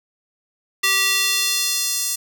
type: tone with high-pass filter sweep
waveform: square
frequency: 388.9 Hz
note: G4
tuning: 14 cents flat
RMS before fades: -20 dBFS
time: 0.83-2.16 s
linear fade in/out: 10 ms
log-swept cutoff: 2100 to 6800 Hz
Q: 1.1
effects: none